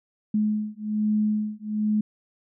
sine beating tone pair, 212 / 213.2 Hz, G#3 / G#3, +36 / +46 cents, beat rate 1.2 Hz, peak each -25 dBFS, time 0.34-2.01 s, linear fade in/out 5 ms, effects none

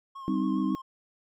triangle tone with vibrato, 1077 Hz, C6, 50 cents sharp, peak -37 dBFS, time 0.15-0.82 s, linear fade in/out 10 ms, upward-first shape triangle, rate 7.3 Hz, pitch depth 43 cents each way
sine chord, C minor, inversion second, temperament equal, 196 / 261.6 / 311.1 Hz, G3 / C4 / Eb4, 0 / 0 / 0 cents, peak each -29 dBFS, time 0.28-0.75 s, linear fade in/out 0 ms
effects none

